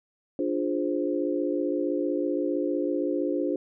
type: chord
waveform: sine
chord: D half-diminished seventh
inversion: none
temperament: equal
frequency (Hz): 293.7 / 349.2 / 415.3 / 523.3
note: D4 / F4 / Ab4 / C5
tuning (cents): 0 / 0 / 0 / 0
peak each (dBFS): -28 / -29 / -33 / -31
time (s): 0.39-3.56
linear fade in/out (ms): 2
effects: none